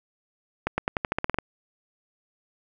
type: accelerating click train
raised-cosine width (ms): 0.5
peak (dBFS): -9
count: 11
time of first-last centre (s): 0.67-1.386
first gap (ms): 110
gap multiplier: 0.9
effects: none